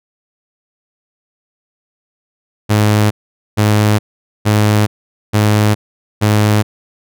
sawtooth tone bursts, 105.6 Hz, G#2, 29 cents sharp, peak -5 dBFS, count 5, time 2.69-6.63 s, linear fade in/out 20 ms, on 420 ms, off 460 ms, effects none

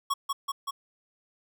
square tone with echo, 1108.7 Hz, C#6, in tune, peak -25 dBFS, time 0.1-0.14 s, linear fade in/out 10 ms, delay 190 ms, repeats 3, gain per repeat -2 dB, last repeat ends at 0.71 s, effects none

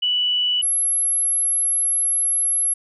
sine tone pair in turn, 2960 / 11105 Hz, F#7 / F9, 0 / -11 cents, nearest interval octave + major seventh, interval 2289 cents, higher second, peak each -17 dBFS, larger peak neither, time 0.02-0.62 / 0.62-2.74 s, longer second, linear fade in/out 10 ms, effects none

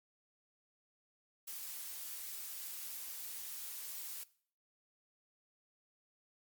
blue noise, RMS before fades -45 dBFS, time 1.47-4.24 s, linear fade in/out 10 ms, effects noise-tail reverb RT60 0.5 s tail -19 dB re dry + Opus 48 kbps

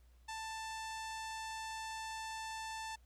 sawtooth tone with low-pass filter, 885 Hz, A5, 10 cents sharp, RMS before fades -44 dBFS, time 0.28-2.96 s, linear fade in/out 10 ms, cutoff 7800 Hz, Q 1.3, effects added 60 Hz sine -61 dBFS peak until 3.05 s + pink hiss -75 dBFS RMS until 3.05 s

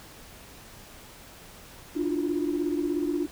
sine tone cluster, 295.3 / 341.5 / 358.1 Hz, D4 / F4 / F4, +10 / -39 / +43 cents, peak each -27 / -29 / -31 dBFS, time 1.95-3.27 s, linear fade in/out 20 ms, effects tanh soft clip ceiling -17 dBFS + pink hiss -48 dBFS RMS until 3.31 s

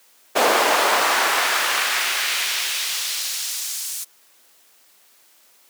brown noise with high-pass filter sweep, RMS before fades -21 dBFS, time 0.35-4.05 s, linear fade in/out 20 ms, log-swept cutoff 560 to 7900 Hz, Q 0.99, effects white hiss -55 dBFS RMS until 5.69 s + high-pass 300 Hz 12 dB/octave

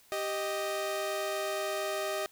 sawtooth tone pair together, 392 / 622.3 Hz, G4 / D#5, 0 / 0 cents, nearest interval minor sixth, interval 800 cents, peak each -32 / -29 dBFS, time 0.12-2.26 s, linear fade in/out 0 ms, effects white hiss -61 dBFS RMS until 2.31 s

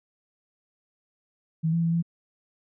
sine tone with pitch steps, 161.1 / 167.5 / 166.3 / 168.4 Hz, E3 / E3 / E3 / E3, -39 / +28 / +16 / +37 cents, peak -21 dBFS, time 1.63-2.026 s, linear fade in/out 20 ms, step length 99 ms, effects none

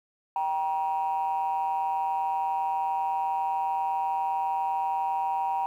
triangle ring-modulated tone, 83.8 Hz, E2, 29 cents sharp, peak -19 dBFS, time 0.36-5.66 s, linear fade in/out 0 ms, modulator 865 Hz, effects tanh soft clip ceiling -19 dBFS + 10-bit

